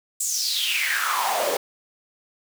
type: noise with high-pass filter sweep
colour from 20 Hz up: pink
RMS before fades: -24 dBFS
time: 0.2-1.57 s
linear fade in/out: 5 ms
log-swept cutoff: 8000 to 450 Hz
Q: 6.3
effects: none